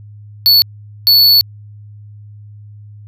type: tone bursts at uneven times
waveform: square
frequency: 4435 Hz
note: C#8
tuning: in tune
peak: -6 dBFS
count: 2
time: 0.46-0.62 / 1.07-1.41 s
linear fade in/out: 0 ms
effects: added 104 Hz sine -33 dBFS peak until 3.07 s